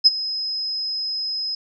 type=tone with ADSR envelope; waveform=sine; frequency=5090 Hz; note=D#8; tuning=39 cents sharp; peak=-6 dBFS; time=0.04-1.55 s; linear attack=25 ms; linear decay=27 ms; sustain=-17 dB; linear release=4 ms; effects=none